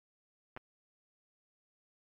clicks, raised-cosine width 0.5 ms, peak -29 dBFS, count 2, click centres 0.565 / 0.573 s, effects MP3 48 kbps

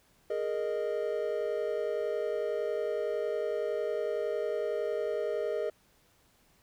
triangle chord, Ab suspended second, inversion none, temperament equal with one note detuned, 415.3 / 466.2 / 617.6 Hz, Ab4 / Bb4 / Eb5, 0 / 0 / -13 cents, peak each -32 dBFS, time 0.3-5.7 s, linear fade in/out 5 ms, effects pink hiss -66 dBFS RMS until 6.62 s

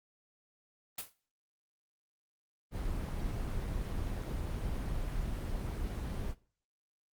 white noise with exponential decay, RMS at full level -34 dBFS, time 0.98-1.13 s, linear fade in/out 5 ms, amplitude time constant 32 ms
brown noise, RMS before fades -36 dBFS, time 2.71-6.35 s, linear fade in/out 50 ms
effects noise-tail reverb RT60 0.4 s tail -19 dB re dry + Opus 24 kbps

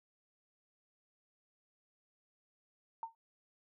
sine tone with exponential decay, 909 Hz, A#5, 44 cents flat, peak -34 dBFS, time 3.03-3.15 s, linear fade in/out 1 ms, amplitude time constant 24 ms, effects none

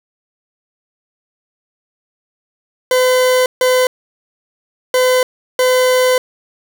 40% pulse tone bursts at uneven times, 508 Hz, B4, 49 cents sharp, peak -9 dBFS, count 4, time 2.91-3.46 / 3.61-3.87 / 4.94-5.23 / 5.59-6.18 s, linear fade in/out 2 ms, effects none

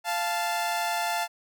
sawtooth tone pair together, 694.5 / 876 Hz, F5 / A5, -10 / -8 cents, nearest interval major third, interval 402 cents, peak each -25 dBFS, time 0.04-1.28 s, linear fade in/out 50 ms, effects none

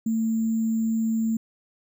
sine tone with sample-and-hold, 223.8 Hz, A3, 30 cents sharp, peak -21 dBFS, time 0.06-1.37 s, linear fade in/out 5 ms, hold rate 7350 Hz, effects none

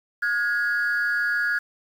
sine tone pair together, 1437.8 / 1664 Hz, F6 / G#6, +50 / +3 cents, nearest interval minor third, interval 253 cents, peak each -22 dBFS, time 0.22-1.59 s, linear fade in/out 10 ms, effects tanh soft clip ceiling -17 dBFS + 8-bit

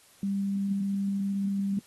sine tone, 197.7 Hz, G3, 15 cents sharp, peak -26 dBFS, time 0.23-1.79 s, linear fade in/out 2 ms, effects white hiss -58 dBFS RMS until 1.86 s + AAC 32 kbps

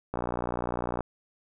click train, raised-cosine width 1 ms, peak -16 dBFS, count 53, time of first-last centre 0.14-1.007 s, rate 60 Hz, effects none

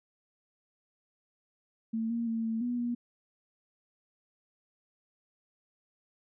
sine tone with pitch steps, 224.7 / 233.1 / 226.6 / 224.7 / 243.3 / 239.7 Hz, A3 / A#3 / A#3 / A3 / B3 / A#3, +37 / 0 / -49 / +37 / -26 / +48 cents, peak -29 dBFS, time 1.93-2.95 s, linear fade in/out 10 ms, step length 170 ms, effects none

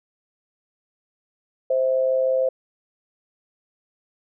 sine tone pair together, 523.3 / 649.5 Hz, C5 / E5, 0 / -26 cents, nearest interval major third, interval 374 cents, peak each -18 / -26 dBFS, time 1.7-2.49 s, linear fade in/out 5 ms, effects none

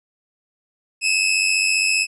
sawtooth tone pair together, 2542 / 2637 Hz, D#7 / E7, +36 / 0 cents, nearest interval minor second, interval 64 cents, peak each -16 dBFS, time 1.01-2.07 s, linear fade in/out 50 ms, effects resampled to 24000 Hz

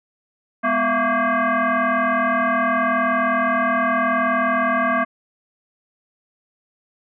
sine tone with frequency modulation, 248.1 Hz, B3, 8 cents sharp, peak -16 dBFS, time 0.63-5.05 s, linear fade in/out 20 ms, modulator 457 Hz, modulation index 3.4, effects none

